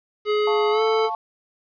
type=tone with pitch glide; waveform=square; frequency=420.9 to 441.1 Hz; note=G#4 to A4; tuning=+23 to +4 cents; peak=-19 dBFS; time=0.25-1.1 s; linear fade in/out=50 ms; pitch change=+81 cents; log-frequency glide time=0.71-0.82 s
type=chord; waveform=sine; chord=F augmented; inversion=none; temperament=equal; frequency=698.5 / 880 / 1108.7 Hz; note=F5 / A5 / C#6; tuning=0 / 0 / 0 cents; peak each=-31 / -26 / -30 dBFS; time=0.47-1.15 s; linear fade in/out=2 ms
effects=resampled to 11025 Hz + 9-bit